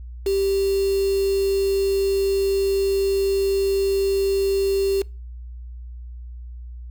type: tone with quantisation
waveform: sine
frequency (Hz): 392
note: G4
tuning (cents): 0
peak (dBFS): -18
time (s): 0.26-5.02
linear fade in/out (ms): 5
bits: 5
effects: noise-tail reverb RT60 0.3 s tail -24 dB re dry + added 60 Hz sine -33 dBFS peak until 6.9 s